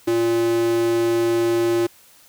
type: tone with high-pass filter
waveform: square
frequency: 115.8 Hz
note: A#2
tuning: 11 cents flat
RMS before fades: -19 dBFS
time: 0.07-1.87 s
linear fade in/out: 10 ms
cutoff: 300 Hz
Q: 9.4
effects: white hiss -51 dBFS RMS until 2.28 s